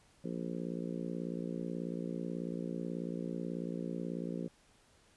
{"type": "harmonic tone", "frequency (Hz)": 58.27, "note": "A#1", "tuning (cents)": 0, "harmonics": [3, 4, 5, 6, 7, 8, 9], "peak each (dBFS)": [-40, -42, -44, -46, -47, -48, -49], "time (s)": [0.24, 4.48], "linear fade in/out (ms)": 5, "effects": ["pink hiss -66 dBFS RMS until 5.16 s", "resampled to 24000 Hz"]}